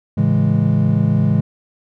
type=chord; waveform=triangle; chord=A major seventh; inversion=none; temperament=equal; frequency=110 / 138.59 / 164.81 / 207.7 Hz; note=A2 / C#3 / E3 / G#3; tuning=0 / 0 / 0 / 0 cents; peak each=-16 dBFS; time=0.17-1.41 s; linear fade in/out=10 ms; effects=none